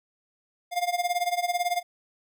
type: tone with tremolo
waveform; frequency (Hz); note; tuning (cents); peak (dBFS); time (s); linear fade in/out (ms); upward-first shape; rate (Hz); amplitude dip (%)
square; 706; F5; +19; -22; 0.71-1.83; 50; sine; 18; 85
effects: none